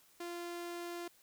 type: tone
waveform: sawtooth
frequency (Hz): 346.2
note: F4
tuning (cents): -15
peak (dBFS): -37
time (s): 0.2-1.08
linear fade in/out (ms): 5
effects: white hiss -66 dBFS RMS until 1.22 s